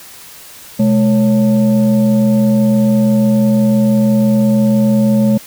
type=tone with frequency modulation; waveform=sine; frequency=213 Hz; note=G#3; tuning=44 cents sharp; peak=-8 dBFS; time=0.79-5.38 s; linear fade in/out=10 ms; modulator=340 Hz; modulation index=0.63; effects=white hiss -36 dBFS RMS until 5.46 s